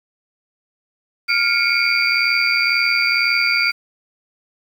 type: tone cluster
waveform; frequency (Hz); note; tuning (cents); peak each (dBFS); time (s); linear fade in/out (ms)
sine; 1403 / 2190 / 2272 / 2397 / 4663; F6 / C#7 / C#7 / D7 / D8; +8 / -22 / +42 / +35 / -13; -21; 1.28-3.72; 20
effects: 7-bit